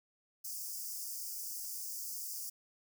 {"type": "high-pass noise", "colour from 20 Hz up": "white", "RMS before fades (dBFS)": -42, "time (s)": [0.44, 2.5], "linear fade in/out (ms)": 10, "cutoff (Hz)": 4800, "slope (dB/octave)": 96, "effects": []}